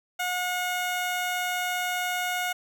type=tone; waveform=15% pulse; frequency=723 Hz; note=F#5; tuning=40 cents flat; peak=-20 dBFS; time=0.19-2.53 s; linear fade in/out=10 ms; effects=none